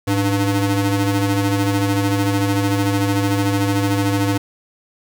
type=ring-modulated tone; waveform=35% pulse; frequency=199.8 Hz; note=G3; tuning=33 cents sharp; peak=-11 dBFS; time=0.07-4.38 s; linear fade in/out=10 ms; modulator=93.2 Hz; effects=none